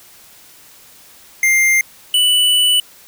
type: tone pair in turn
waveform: square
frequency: 2100 / 2970 Hz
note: C7 / F#7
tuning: +6 / +6 cents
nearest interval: tritone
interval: 600 cents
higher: second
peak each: -11 dBFS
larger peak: neither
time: 1.43-1.81 / 2.14-2.8 s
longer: second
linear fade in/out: 2 ms
effects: white hiss -44 dBFS RMS until 3.07 s